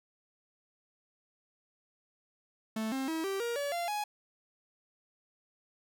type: tone with pitch steps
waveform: 45% pulse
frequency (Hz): 220 / 266.2 / 322.1 / 389.7 / 471.6 / 570.6 / 690.4 / 835.4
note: A3 / C4 / E4 / G4 / A#4 / C#5 / F5 / G#5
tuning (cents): 0 / +30 / -40 / -10 / +20 / +50 / -20 / +10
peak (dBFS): -32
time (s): 2.76-4.04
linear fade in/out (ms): 5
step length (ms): 160
effects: none